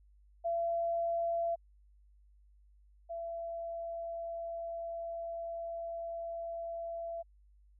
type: tone pair in turn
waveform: sine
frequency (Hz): 677 / 672.7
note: E5 / E5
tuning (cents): +46 / +35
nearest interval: unison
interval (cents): 11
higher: first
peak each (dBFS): -30 / -37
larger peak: first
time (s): 0.44-1.56 / 3.09-7.23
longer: second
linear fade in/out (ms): 20
effects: added 50 Hz sine -60 dBFS peak until 7.79 s